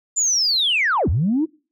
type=linear two-way sweep; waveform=sine; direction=down then up; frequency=7200 to 66.2 to 335.8 Hz; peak=-15 dBFS; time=0.16-1.46 s; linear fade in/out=20 ms; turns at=1.09 s; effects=noise-tail reverb RT60 0.4 s tail -26 dB re dry + tanh soft clip ceiling -11 dBFS